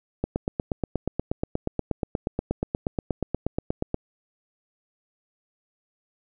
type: click train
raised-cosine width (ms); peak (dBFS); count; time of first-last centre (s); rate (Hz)
2; -11; 32; 0.24-3.944; 8.37
effects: none